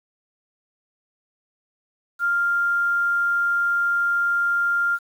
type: tone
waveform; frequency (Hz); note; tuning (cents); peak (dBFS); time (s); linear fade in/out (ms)
sine; 1396.9; F6; 0; -18; 2.19-4.99; 50
effects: 8-bit